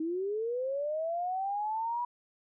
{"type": "linear sweep", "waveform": "sine", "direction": "up", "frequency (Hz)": [311.1, 977], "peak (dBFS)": -30, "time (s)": [0, 2.05], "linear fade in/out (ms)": 5, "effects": []}